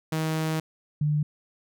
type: tone pair in turn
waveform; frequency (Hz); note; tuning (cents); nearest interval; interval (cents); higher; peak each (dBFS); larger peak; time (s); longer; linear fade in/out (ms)
sawtooth / sine; 158.4 / 149.51; D#3 / D3; +31 / +31; minor second; 100; first; -21; neither; 0.12-0.6 / 1.01-1.23; first; 5
effects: none